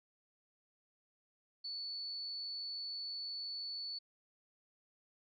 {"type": "tone", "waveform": "sine", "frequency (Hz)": 4453, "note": "C#8", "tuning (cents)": 7, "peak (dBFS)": -40, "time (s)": [1.64, 3.99], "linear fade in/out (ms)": 10, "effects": []}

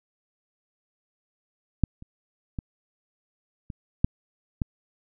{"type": "clicks", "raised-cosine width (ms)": 5, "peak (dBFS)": [-7, -30, -18, -23, -6, -13], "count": 6, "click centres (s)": [1.837, 2.024, 2.588, 3.702, 4.045, 4.618], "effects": []}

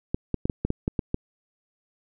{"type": "clicks", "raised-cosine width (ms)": 3, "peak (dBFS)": -11, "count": 9, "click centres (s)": [0.145, 0.343, 0.455, 0.498, 0.65, 0.704, 0.879, 0.992, 1.144], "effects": []}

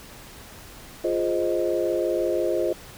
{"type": "chord", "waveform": "sine", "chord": "F minor seventh", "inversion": "none", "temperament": "equal", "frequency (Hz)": [349.2, 415.3, 523.3, 622.3], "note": ["F4", "Ab4", "C5", "Eb5"], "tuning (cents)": [0, 0, 0, 0], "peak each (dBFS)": [-25, -29, -27, -27], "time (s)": [1.04, 2.73], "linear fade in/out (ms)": 5, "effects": ["pink hiss -44 dBFS RMS until 2.97 s"]}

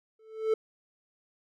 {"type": "tone with exponential growth", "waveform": "triangle", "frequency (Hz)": 440, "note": "A4", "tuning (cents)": 0, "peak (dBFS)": -18, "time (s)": [0.19, 0.54], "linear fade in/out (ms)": 5, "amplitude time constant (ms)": 76, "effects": []}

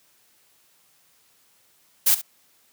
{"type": "noise with echo", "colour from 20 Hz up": "blue", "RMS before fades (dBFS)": -17, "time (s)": [2.06, 2.15], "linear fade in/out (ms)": 10, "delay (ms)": 67, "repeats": 1, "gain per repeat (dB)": -15, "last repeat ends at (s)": 2.217, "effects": ["white hiss -61 dBFS RMS until 2.72 s", "high-pass 80 Hz 12 dB/octave"]}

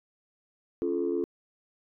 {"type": "chord", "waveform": "sine", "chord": "Db augmented", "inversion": "none", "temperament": "just", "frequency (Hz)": [277.2, 346.5, 433.1], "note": ["Db4", "F4", "A4"], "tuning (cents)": [0, -14, -27], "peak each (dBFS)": [-32, -28, -30], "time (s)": [0.82, 1.24], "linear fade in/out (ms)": 0, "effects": ["tanh soft clip ceiling -19 dBFS"]}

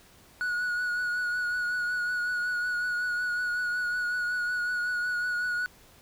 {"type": "tone with vibrato", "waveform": "triangle", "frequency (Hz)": 1460, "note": "F#6", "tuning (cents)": -24, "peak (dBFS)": -25, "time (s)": [0.41, 5.66], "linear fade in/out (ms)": 0, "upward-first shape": "triangle", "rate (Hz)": 5.4, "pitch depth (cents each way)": 29, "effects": ["pink hiss -56 dBFS RMS until 6.01 s"]}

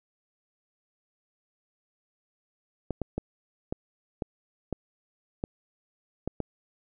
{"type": "clicks", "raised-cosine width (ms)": 2, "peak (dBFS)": -16, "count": 9, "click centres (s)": [2.907, 3.017, 3.18, 3.725, 4.222, 4.727, 5.439, 6.276, 6.403], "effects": []}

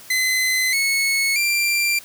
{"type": "tone with pitch steps", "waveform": "sawtooth", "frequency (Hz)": [2038, 2197, 2368], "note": ["C7", "C#7", "D7"], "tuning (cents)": [-46, -16, 14], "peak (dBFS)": -14, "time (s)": [0.1, 1.99], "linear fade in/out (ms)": 5, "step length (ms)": 630, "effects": ["white hiss -43 dBFS RMS until 2.04 s"]}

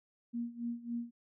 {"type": "tone with tremolo", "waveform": "sine", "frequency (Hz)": 236.3, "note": "A#3", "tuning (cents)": 24, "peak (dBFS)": -33, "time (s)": [0.33, 1.11], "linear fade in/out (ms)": 20, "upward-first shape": "sine", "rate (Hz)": 3.6, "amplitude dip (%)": 85, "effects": []}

